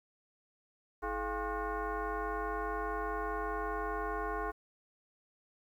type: tone with frequency modulation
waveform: sine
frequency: 325.1 Hz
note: E4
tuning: 24 cents flat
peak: -33 dBFS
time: 1.02-4.52 s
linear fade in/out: 20 ms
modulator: 375 Hz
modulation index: 3
effects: 11-bit